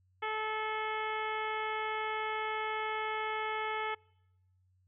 harmonic tone with a mistuned harmonic, 434.1 Hz, A4, 23 cents flat, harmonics 1 / 2 / 3 / 4 / 5 / 6 / 7 / 8, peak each -40 / -37 / -39 / -43 / -40 / -50 / -49 / -52 dBFS, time 0.22-3.95 s, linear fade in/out 10 ms, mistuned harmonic 8, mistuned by -57 cents, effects noise-tail reverb RT60 0.9 s tail -25 dB re dry + added 92 Hz sine -67 dBFS peak until 4.87 s

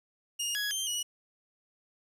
20% pulse tone with pitch steps, 2844 / 1671 / 3152 / 2922 Hz, F7 / G#6 / G7 / F#7, +31 / +10 / +9 / -22 cents, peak -25 dBFS, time 0.39-1.03 s, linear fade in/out 10 ms, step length 160 ms, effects 10-bit

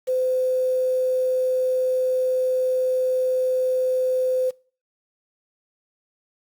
sine tone with quantisation, 512 Hz, C5, 38 cents flat, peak -19 dBFS, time 0.07-4.51 s, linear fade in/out 20 ms, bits 7, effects noise-tail reverb RT60 0.4 s tail -23 dB re dry + Opus 48 kbps

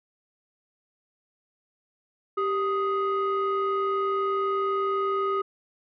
sine tone pair together, 392 / 1248 Hz, G4 / D#6, 0 / +5 cents, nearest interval octave + minor sixth, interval 2005 cents, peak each -24 dBFS, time 2.37-5.42 s, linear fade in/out 10 ms, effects tanh soft clip ceiling -20 dBFS

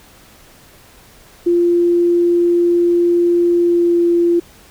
sine tone with pitch glide, 346.6 to 343.8 Hz, F4 to F4, -13 to -27 cents, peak -10 dBFS, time 1.46-4.4 s, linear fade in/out 10 ms, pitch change -14 cents, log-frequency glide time 3.56-4.04 s, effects pink hiss -45 dBFS RMS until 4.7 s

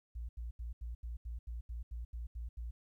sine tone bursts, 58.27 Hz, A#1, in tune, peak -38 dBFS, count 12, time 0.15-2.71 s, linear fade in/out 10 ms, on 140 ms, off 80 ms, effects tanh soft clip ceiling -35 dBFS + 13-bit

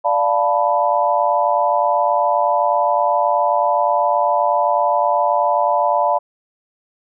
sine chord, B half-diminished seventh, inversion first, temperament equal, 587.3 / 698.5 / 880 / 987.8 Hz, D5 / F5 / A5 / B5, 0 / 0 / 0 / 0 cents, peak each -19 dBFS, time 0.04-6.19 s, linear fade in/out 20 ms, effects none

